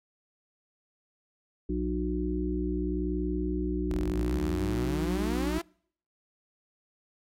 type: harmonic tone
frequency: 60.9 Hz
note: B1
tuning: 24 cents flat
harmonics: 1 / 3 / 5 / 6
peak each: -32 / -34 / -32 / -34 dBFS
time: 1.69-5.59 s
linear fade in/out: 5 ms
type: exponential sweep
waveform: sawtooth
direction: up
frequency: 37.73 to 346.1 Hz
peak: -29 dBFS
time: 3.9-5.62 s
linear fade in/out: 10 ms
effects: noise-tail reverb RT60 0.6 s tail -26 dB re dry + AAC 48 kbps